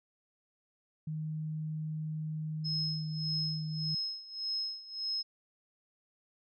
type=tone; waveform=sine; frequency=155.56 Hz; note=D#3; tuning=in tune; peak=-34 dBFS; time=1.07-3.95 s; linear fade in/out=5 ms
type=tone with tremolo; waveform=sine; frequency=5160 Hz; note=E8; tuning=38 cents flat; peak=-31 dBFS; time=2.64-5.23 s; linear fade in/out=20 ms; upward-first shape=sine; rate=1.7 Hz; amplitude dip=85%
effects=none